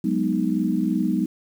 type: chord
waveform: sine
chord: G# minor seventh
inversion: third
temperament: equal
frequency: 185 / 207.7 / 246.9 / 311.1 Hz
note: F#3 / G#3 / B3 / D#4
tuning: 0 / 0 / 0 / 0 cents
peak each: -25 dBFS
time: 0.04-1.26 s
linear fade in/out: 5 ms
effects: 8-bit